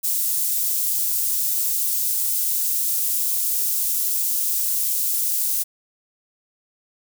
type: high-pass noise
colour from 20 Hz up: white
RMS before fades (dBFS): -22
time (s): 0.03-5.64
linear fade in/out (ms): 20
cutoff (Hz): 8300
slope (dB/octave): 12
effects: none